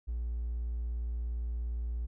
triangle tone with hard clipping, 58.6 Hz, A#1, 10 cents sharp, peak -32 dBFS, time 0.07-2.07 s, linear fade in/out 20 ms, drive 3 dB, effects none

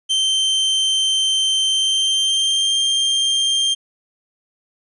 40% pulse tone with pitch glide, 3120 to 3182 Hz, G7 to G7, -9 to +25 cents, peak -14 dBFS, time 0.09-3.75 s, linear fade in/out 20 ms, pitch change +34 cents, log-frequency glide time 1.67-2.78 s, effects resampled to 24000 Hz

